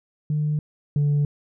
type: tone pair in turn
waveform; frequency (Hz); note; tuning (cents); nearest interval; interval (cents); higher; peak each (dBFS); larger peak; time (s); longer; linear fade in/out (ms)
sine; 150.5 / 145.54; D3 / D3; +43 / -15; minor second; 58; first; -19 / -15; second; 0.3-0.59 / 0.96-1.25; neither; 2
effects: tanh soft clip ceiling -16 dBFS